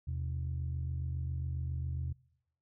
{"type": "tone pair together", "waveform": "sine", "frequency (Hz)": [80.6, 127.94], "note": ["E2", "C3"], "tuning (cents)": [-38, -38], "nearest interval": "minor sixth", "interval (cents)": 800, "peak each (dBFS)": [-34, -37], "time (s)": [0.07, 2.13], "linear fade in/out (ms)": 10, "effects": ["noise-tail reverb RT60 0.8 s tail -24 dB re dry", "tanh soft clip ceiling -28 dBFS"]}